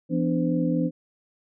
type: tone cluster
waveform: sine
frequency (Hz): 169.7 / 251.6 / 295.8 / 513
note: F3 / B3 / D4 / C5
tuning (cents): -49 / +32 / +13 / -34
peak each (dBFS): -25 / -26 / -26 / -31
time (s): 0.09-0.91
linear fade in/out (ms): 50
effects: none